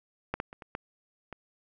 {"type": "clicks", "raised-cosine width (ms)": 0.5, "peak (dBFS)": [-15, -16, -29, -29, -19, -25], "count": 6, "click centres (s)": [0.34, 0.401, 0.529, 0.622, 0.751, 1.327], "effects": []}